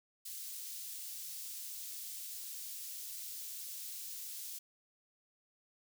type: high-pass noise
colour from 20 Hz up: white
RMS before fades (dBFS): -45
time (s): 0.25-4.59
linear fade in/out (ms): 10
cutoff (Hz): 4400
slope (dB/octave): 12
effects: none